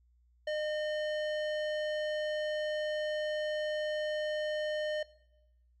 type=tone with low-pass filter; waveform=square; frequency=609 Hz; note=D#5; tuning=37 cents flat; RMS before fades=-34 dBFS; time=0.47-5.03 s; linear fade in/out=5 ms; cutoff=3500 Hz; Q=1; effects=noise-tail reverb RT60 0.9 s tail -20 dB re dry + added 60 Hz sine -64 dBFS peak until 5.8 s